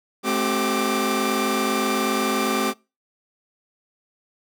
sawtooth tone cluster, 216 / 263.8 / 381.8 / 1184 Hz, A3 / C4 / G4 / D6, -32 / +14 / -46 / +14 cents, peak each -22 dBFS, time 0.23-2.74 s, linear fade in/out 50 ms, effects noise-tail reverb RT60 0.3 s tail -26 dB re dry

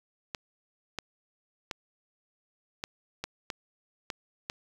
clicks, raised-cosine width 0.2 ms, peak -16 dBFS, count 8, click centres 0.348 / 0.987 / 1.712 / 2.839 / 3.24 / 3.502 / 4.102 / 4.499 s, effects 7-bit

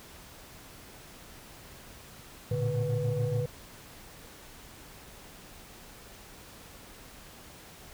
sine tone cluster, 111.7 / 118.7 / 144.6 / 490.8 Hz, A2 / A#2 / D3 / B4, +27 / +32 / -27 / -11 cents, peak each -31 dBFS, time 2.51-3.46 s, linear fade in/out 5 ms, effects tanh soft clip ceiling -21 dBFS + pink hiss -50 dBFS RMS until 7.93 s

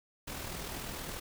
pink noise with amplitude modulation, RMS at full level -39 dBFS, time 0.27-1.2 s, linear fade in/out 10 ms, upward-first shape sine, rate 40.4 Hz, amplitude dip 40%, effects none

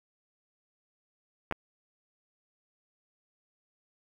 clicks, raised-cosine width 0.5 ms, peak -16 dBFS, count 2, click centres 1.512 / 1.524 s, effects 8-bit

